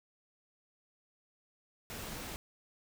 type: noise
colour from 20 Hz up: pink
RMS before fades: -43 dBFS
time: 1.9-2.36 s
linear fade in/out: 0 ms
effects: none